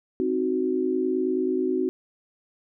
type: chord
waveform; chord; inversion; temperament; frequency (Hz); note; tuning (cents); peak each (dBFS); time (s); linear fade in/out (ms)
sine; C diminished; none; equal; 261.6 / 311.1 / 370; C4 / Eb4 / Gb4; 0 / 0 / 0; -27 / -29 / -24; 0.2-1.89; 0
effects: none